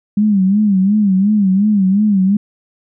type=tone with vibrato; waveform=sine; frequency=200 Hz; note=G3; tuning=35 cents sharp; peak=-9 dBFS; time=0.17-2.37 s; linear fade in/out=5 ms; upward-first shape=sine; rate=2.8 Hz; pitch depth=120 cents each way; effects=none